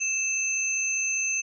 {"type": "tone pair together", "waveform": "sine", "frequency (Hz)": [2630, 6265], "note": ["E7", "G8"], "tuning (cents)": [-5, -2], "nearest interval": "octave + minor third", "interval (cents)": 1503, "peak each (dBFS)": -27, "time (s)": [0, 1.42], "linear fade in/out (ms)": 20, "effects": []}